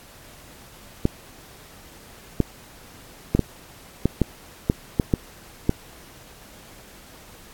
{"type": "clicks", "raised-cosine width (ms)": 3, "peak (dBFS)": -4, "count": 10, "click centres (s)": [1.054, 2.403, 3.35, 3.393, 4.056, 4.217, 4.699, 4.998, 5.138, 5.694], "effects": ["pink hiss -47 dBFS RMS until 7.53 s", "AAC 64 kbps"]}